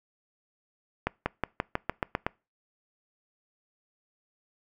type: accelerating click train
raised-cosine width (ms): 0.5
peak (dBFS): -11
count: 9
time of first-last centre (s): 1.07-2.265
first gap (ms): 190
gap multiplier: 0.93
effects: noise-tail reverb RT60 0.3 s tail -25 dB re dry